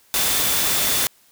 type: tone in noise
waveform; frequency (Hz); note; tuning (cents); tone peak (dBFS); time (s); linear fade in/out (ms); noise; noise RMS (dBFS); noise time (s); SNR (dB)
sine; 3520; A7; 0; -30; 0.14-1.07; 0; white; -20; 0.14-1.07; -13
effects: white hiss -56 dBFS RMS until 1.31 s